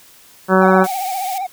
harmonic tone, 188.2 Hz, F#3, 30 cents sharp, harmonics 1 / 2 / 3 / 4 / 5 / 6 / 7 / 8 / 9, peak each -14 / -15 / -16 / -21 / -20 / -20 / -20 / -20 / -27 dBFS, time 0.48-0.87 s, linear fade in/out 50 ms
triangle tone with vibrato, 760 Hz, F#5, 46 cents sharp, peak -18 dBFS, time 0.61-1.47 s, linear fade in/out 10 ms, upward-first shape triangle, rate 15 Hz, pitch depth 99 cents each way
white high-pass noise, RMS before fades -31 dBFS, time 0.84-1.38 s, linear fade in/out 0 ms, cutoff 2000 Hz, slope 24 dB/octave
effects white hiss -46 dBFS RMS until 1.52 s

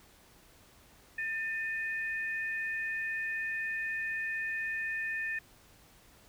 sine tone pair together, 1792 / 2489 Hz, A6 / D#7, +31 / 0 cents, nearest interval tritone, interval 569 cents, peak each -33 / -39 dBFS, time 1.18-5.39 s, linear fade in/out 5 ms, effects pink hiss -60 dBFS RMS until 6.28 s

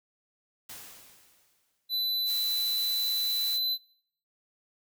white noise with exponential decay, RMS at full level -42 dBFS, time 0.69-1.94 s, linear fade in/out 5 ms, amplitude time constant 270 ms
square tone with pitch glide, 3997 to 4022 Hz, B7 to B7, +20 to +31 cents, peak -27 dBFS, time 1.89-3.78 s, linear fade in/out 50 ms, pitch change +11 cents, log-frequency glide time 3.49-3.57 s
blue noise, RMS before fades -38 dBFS, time 2.25-3.6 s, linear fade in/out 50 ms
effects noise-tail reverb RT60 0.6 s tail -21 dB re dry

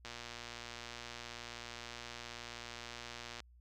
click train, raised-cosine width 0.2 ms, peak -28 dBFS, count 400, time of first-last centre 0.05-3.403 s, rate 119 Hz, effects added 60 Hz sine -59 dBFS peak until 3.6 s

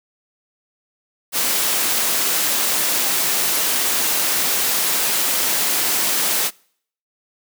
white noise, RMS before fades -19 dBFS, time 1.32-6.51 s, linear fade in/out 50 ms, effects noise-tail reverb RT60 0.6 s tail -26 dB re dry + high-pass 200 Hz 12 dB/octave

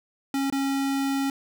square tone with dropouts, 273.9 Hz, C#4, 21 cents flat, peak -24 dBFS, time 0.34-1.3 s, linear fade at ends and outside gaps 2 ms, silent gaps 0.501-0.524 s, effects none

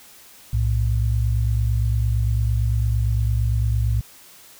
sine tone pair together, 62.47 / 111.3 Hz, B1 / A2, +20 / +20 cents, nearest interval minor seventh, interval 1000 cents, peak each -20 dBFS, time 0.53-4.01 s, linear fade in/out 5 ms, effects white hiss -47 dBFS RMS until 4.59 s

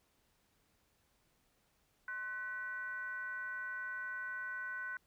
sine tone with frequency modulation, 1500 Hz, F#6, 23 cents sharp, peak -39 dBFS, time 2.08-4.97 s, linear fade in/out 2 ms, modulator 444 Hz, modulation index 0.57, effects pink hiss -75 dBFS RMS until 5.06 s

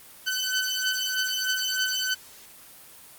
15% pulse beating tone pair, 1515 / 1518.2 Hz, F#6 / F#6, +40 / +44 cents, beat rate 3.2 Hz, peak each -21 dBFS, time 0.26-2.15 s, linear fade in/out 20 ms, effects white hiss -48 dBFS RMS until 3.18 s + Opus 24 kbps

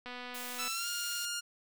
click train, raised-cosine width 0.3 ms, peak -28 dBFS, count 154, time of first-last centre 0.06-0.679 s, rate 247 Hz
white high-pass noise, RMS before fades -44 dBFS, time 0.34-1.26 s, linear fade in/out 10 ms, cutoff 2600 Hz, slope 12 dB/octave
10% pulse tone with pitch glide, 1325 to 1411.9 Hz, E6 to F6, +9 to +18 cents, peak -26 dBFS, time 0.58-1.41 s, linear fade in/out 20 ms, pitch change +109 cents, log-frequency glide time 0.69-0.88 s
effects none

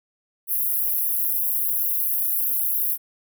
pink high-pass noise, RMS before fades -23 dBFS, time 0.47-2.98 s, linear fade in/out 50 ms, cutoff 11000 Hz, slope 96 dB/octave, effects none

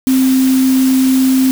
sine tone in noise, 261.6 Hz, C4, in tune, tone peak -8 dBFS, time 0.07-1.51 s, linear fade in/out 0 ms, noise white, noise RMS -24 dBFS, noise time 0.07-1.51 s, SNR +13 dB, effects none

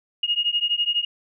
sine beating tone pair, 2857 / 2869 Hz, F7 / F7, +39 / +46 cents, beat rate 12 Hz, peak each -23 dBFS, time 0.23-1.05 s, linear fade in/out 5 ms, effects none

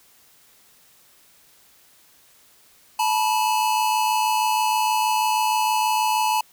square tone pair together, 867.7 / 974 Hz, A5 / B5, -24 / -24 cents, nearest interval major second, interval 200 cents, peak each -21 / -24 dBFS, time 2.99-6.41 s, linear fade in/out 5 ms, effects white hiss -55 dBFS RMS until 6.52 s

